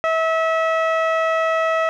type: tone with low-pass filter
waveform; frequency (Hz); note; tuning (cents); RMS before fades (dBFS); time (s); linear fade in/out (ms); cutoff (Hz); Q
15% pulse; 648; E5; -30; -19; 0.04-1.89; 0; 1900; 0.58
effects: none